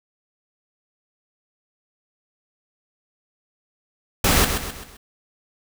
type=noise with echo; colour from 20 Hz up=pink; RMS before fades=-17 dBFS; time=4.24-4.45 s; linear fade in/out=5 ms; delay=130 ms; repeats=4; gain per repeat=-7 dB; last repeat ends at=4.97 s; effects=none